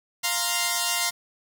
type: chord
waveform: 5% pulse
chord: F suspended fourth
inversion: none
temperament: equal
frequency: 698.5 / 932.3 / 1046.5 Hz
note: F5 / Bb5 / C6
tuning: 0 / 0 / 0 cents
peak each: -16 dBFS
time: 0.23-1.11 s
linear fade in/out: 20 ms
effects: 8-bit